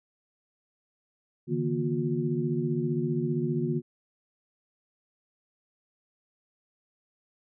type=tone cluster; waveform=sine; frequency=143.8 / 159 / 237 / 359 Hz; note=D3 / D#3 / A#3 / F4; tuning=-36 / +38 / +29 / +48 cents; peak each=-31 dBFS; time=1.47-3.82 s; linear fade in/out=50 ms; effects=none